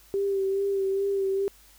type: tone with vibrato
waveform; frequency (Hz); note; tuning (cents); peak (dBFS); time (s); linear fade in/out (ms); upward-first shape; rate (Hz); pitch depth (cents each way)
sine; 392; G4; 0; -23; 0.14-1.48; 0; sine; 2.4; 28
effects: added 50 Hz sine -58 dBFS peak until 1.78 s + white hiss -56 dBFS RMS until 1.78 s

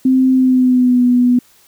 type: tone with pitch glide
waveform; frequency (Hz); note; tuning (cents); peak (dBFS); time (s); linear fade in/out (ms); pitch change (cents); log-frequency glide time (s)
sine; 260.2 to 246.4; C4 to B3; -9 to -4; -8; 0.05-1.39; 5; -95; 0.33-1.03
effects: white hiss -50 dBFS RMS until 1.67 s

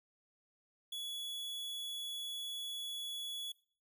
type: tone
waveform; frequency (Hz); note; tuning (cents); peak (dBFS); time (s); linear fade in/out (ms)
45% pulse; 3389; G#7; +34; -40; 0.92-3.52; 5
effects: noise-tail reverb RT60 0.5 s tail -21 dB re dry

